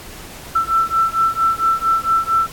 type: beating tone pair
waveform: sine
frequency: 1332 / 1336.4 Hz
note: E6 / E6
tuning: +18 / +23 cents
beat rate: 4.4 Hz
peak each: -17 dBFS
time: 0.55-2.47 s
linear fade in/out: 10 ms
effects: pink hiss -36 dBFS RMS until 2.52 s + AAC 64 kbps